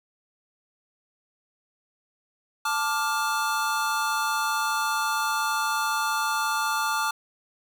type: chord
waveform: square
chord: D minor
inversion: second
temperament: just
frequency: 881 / 1174.7 / 1409.6 Hz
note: A5 / D6 / F6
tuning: +2 / 0 / +16 cents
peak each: -29 dBFS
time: 2.65-7.11 s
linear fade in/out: 5 ms
effects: none